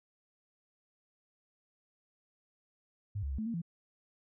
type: tone with pitch steps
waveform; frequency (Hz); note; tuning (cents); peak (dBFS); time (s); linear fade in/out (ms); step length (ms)
sine; 101.5 / 70.2 / 67 / 218.1 / 231 / 168.6; G#2 / C#2 / C2 / A3 / A#3 / E3; -39 / +22 / +42 / -15 / -16 / +39; -33; 3.15-3.618; 10; 78
effects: none